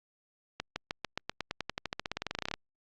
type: accelerating click train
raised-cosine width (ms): 0.2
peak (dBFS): -15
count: 27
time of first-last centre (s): 0.6-2.539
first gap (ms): 160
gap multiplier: 0.93
effects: low-pass 5000 Hz 12 dB/octave + Opus 48 kbps